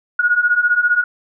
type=beating tone pair; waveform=sine; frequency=1437 / 1452 Hz; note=F6 / F#6; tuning=+49 / -33 cents; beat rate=15 Hz; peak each=-17 / -14 dBFS; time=0.19-1.04 s; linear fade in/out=5 ms; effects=none